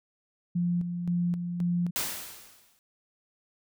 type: tone with tremolo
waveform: sine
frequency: 174.61 Hz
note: F3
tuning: in tune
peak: -24 dBFS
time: 0.55-1.91 s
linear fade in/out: 10 ms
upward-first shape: square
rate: 1.9 Hz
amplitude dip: 50%
type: noise with exponential decay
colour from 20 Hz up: white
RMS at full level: -28 dBFS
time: 1.96-2.79 s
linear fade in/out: 0 ms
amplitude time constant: 180 ms
effects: none